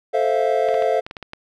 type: chord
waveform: triangle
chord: F major seventh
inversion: first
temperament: equal with one note detuned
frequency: 440 / 523.3 / 652.1 / 698.5 Hz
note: A4 / C5 / E5 / F5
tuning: 0 / 0 / -19 / 0 cents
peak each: -20 dBFS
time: 0.13-1.01 s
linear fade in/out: 20 ms
type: clicks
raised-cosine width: 0.3 ms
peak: -17 dBFS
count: 8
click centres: 0.687 / 0.743 / 0.823 / 1.065 / 1.111 / 1.168 / 1.227 / 1.334 s
effects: none